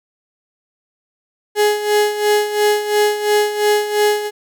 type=tone with tremolo; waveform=35% pulse; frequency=418.3 Hz; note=G#4; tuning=12 cents sharp; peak=-9 dBFS; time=1.55-4.31 s; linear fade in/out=50 ms; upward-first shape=sine; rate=2.9 Hz; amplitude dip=70%; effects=none